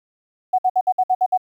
sine tone bursts, 742 Hz, F#5, 5 cents sharp, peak -13 dBFS, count 8, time 0.53-1.376 s, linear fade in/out 10 ms, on 55 ms, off 58 ms, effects 9-bit

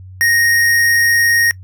square tone with amplitude modulation, 1864.7 Hz, A#6, in tune, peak -10 dBFS, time 0.21-1.51 s, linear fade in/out 0 ms, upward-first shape sine, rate 99.6 Hz, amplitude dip 30%, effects noise-tail reverb RT60 0.1 s tail -22 dB re dry + added 93 Hz sine -32 dBFS peak until 1.63 s

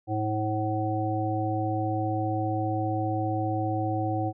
harmonic tone, 107.5 Hz, A2, 40 cents flat, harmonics 1 / 3 / 5 / 7, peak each -29 / -30 / -35 / -30 dBFS, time 0.07-4.33 s, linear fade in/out 50 ms, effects none

